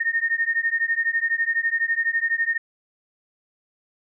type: beating tone pair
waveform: sine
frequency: 1831 / 1843 Hz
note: A#6 / A#6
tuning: -32 / -20 cents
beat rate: 12 Hz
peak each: -23 dBFS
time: 0-2.58 s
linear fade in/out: 10 ms
effects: none